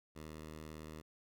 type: tone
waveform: 10% pulse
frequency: 77.78 Hz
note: D#2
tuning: in tune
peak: -39 dBFS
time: 0.15-1.02 s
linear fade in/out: 20 ms
effects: none